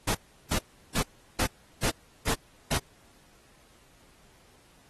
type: noise bursts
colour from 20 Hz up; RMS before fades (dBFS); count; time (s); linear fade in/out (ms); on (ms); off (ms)
pink; -27; 7; 0.07-2.783; 10; 79; 360
effects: pink hiss -60 dBFS RMS until 4.89 s + AAC 32 kbps